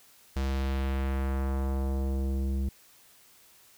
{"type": "tone with low-pass filter sweep", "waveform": "square", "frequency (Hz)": 67.1, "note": "C2", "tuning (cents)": 44, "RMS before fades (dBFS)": -29, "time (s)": [0.36, 2.69], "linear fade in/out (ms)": 5, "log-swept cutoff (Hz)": [6300, 240], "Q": 1, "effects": ["white hiss -58 dBFS RMS until 3.77 s"]}